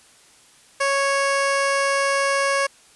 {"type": "tone", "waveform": "15% pulse", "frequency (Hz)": 553, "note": "C#5", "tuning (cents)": -4, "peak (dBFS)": -12, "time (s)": [0.8, 2.67], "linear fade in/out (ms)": 10, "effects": ["white hiss -52 dBFS RMS until 2.95 s", "resampled to 24000 Hz"]}